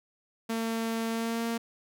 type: tone with pitch glide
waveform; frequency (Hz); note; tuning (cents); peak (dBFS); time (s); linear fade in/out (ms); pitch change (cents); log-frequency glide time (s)
sawtooth; 226.7 to 230.8; A#3 to A#3; -48 to -17; -25; 0.49-1.58; 10; +31; 1.09-1.45
effects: none